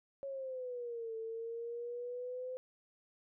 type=exponential two-way sweep; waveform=sine; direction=down then up; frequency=554.4 to 445.5 to 513 Hz; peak=-39 dBFS; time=0.23-2.57 s; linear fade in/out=0 ms; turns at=1.16 s; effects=none